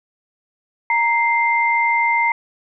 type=tone pair together; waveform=sine; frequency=932.3 / 2093 Hz; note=A#5 / C7; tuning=0 / 0 cents; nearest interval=octave + major second; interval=1400 cents; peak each=-17 dBFS; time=0.9-2.32 s; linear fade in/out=2 ms; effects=none